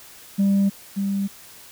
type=tone with echo; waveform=sine; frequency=197.8 Hz; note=G3; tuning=16 cents sharp; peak=-13 dBFS; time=0.38-0.7 s; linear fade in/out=20 ms; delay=580 ms; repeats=1; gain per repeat=-7 dB; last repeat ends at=1.28 s; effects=tanh soft clip ceiling -14 dBFS + white hiss -45 dBFS RMS until 1.71 s